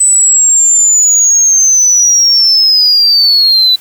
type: linear sweep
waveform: sine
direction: down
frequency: 8030 to 3951 Hz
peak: -3 dBFS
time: 0-3.76 s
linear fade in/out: 10 ms
effects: tanh soft clip ceiling -1 dBFS + white hiss -38 dBFS RMS until 3.8 s